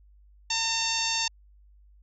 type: harmonic tone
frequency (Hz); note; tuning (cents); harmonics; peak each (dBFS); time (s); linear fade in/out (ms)
906; A#5; -50; 1 / 2 / 3 / 4 / 5 / 6 / 7 / 8; -34 / -38 / -32 / -33 / -32 / -33 / -33 / -37; 0.5-1.28; 5
effects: added 50 Hz sine -53 dBFS peak until 2.02 s